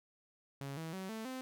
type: tone with pitch steps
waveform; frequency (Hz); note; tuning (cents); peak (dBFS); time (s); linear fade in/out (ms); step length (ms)
sawtooth; 138.59 / 161.98 / 189.32 / 221.3 / 258.6; C#3 / E3 / F#3 / A3 / C4; 0 / -30 / +40 / +10 / -20; -37; 0.61-1.41; 0; 160
effects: none